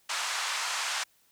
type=band-pass noise; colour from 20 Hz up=pink; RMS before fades=-32 dBFS; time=0.09-1.04 s; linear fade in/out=10 ms; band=890 to 8200 Hz; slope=24 dB/octave; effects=white hiss -66 dBFS RMS until 1.31 s